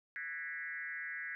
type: tone with frequency modulation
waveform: sine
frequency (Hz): 1807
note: A6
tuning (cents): +46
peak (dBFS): -39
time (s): 0.16-1.35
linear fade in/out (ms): 0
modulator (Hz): 157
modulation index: 1.8
effects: none